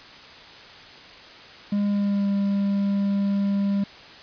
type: tone with pitch glide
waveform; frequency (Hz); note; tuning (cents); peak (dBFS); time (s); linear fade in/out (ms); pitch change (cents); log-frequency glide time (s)
triangle; 203.7 to 199.51; G#3 to G3; -33 to +31; -18; 1.72-3.84; 5; -36; 1.86-2.28
effects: white hiss -44 dBFS RMS until 4.22 s + resampled to 11025 Hz